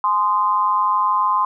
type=tone with amplitude modulation; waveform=sine; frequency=1037 Hz; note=C6; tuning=16 cents flat; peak=-11 dBFS; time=0.04-1.45 s; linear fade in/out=2 ms; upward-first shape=sine; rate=193 Hz; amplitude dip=80%; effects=none